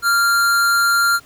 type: tone with amplitude modulation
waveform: square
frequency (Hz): 1390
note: F6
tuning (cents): -9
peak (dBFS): -12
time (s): 0.02-1.2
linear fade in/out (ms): 50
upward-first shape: sine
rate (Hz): 248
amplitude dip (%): 35
effects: pink hiss -48 dBFS RMS until 1.25 s